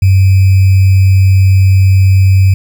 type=tone with sample-and-hold; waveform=sine; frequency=95.4 Hz; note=G2; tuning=47 cents flat; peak=-3 dBFS; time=0.02-2.54 s; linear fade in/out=5 ms; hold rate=2450 Hz; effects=none